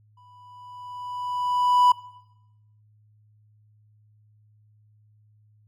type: tone with exponential growth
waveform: triangle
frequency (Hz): 987.8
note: B5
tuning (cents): 0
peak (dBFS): -11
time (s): 0.17-1.92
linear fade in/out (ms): 5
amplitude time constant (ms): 380
effects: noise-tail reverb RT60 0.9 s tail -19 dB re dry + added 106 Hz sine -56 dBFS peak until 5.67 s